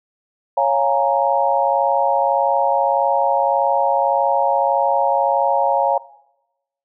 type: chord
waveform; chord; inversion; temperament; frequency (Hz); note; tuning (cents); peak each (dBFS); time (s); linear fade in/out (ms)
sine; Bb minor seventh; first; equal; 554.4 / 698.5 / 830.6 / 932.3; Db5 / F5 / Ab5 / Bb5; 0 / 0 / 0 / 0; -19 / -20 / -19 / -19; 0.57-5.98; 5
effects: noise-tail reverb RT60 0.9 s tail -20 dB re dry